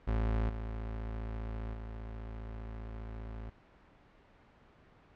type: tone with level steps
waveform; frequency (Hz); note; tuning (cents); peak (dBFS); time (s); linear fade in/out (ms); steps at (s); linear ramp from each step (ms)
35% pulse; 55; A1; 0; -27 / -35 / -39; 0.07-3.5; 10; 0.49 / 1.74; 2
effects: pink hiss -61 dBFS RMS until 5.15 s + low-pass 2000 Hz 12 dB/octave